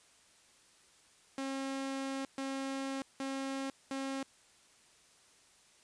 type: tone bursts at uneven times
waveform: sawtooth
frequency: 270.2 Hz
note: C#4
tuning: 44 cents flat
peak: -32 dBFS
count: 4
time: 1.38-2.25 / 2.38-3.02 / 3.2-3.7 / 3.91-4.23 s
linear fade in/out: 2 ms
effects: white hiss -64 dBFS RMS until 5.83 s + resampled to 22050 Hz